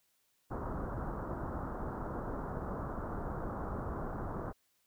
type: low-pass noise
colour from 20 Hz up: pink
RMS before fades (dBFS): -39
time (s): 0.5-4.53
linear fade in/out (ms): 20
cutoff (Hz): 1400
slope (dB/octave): 48
effects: white hiss -75 dBFS RMS until 4.86 s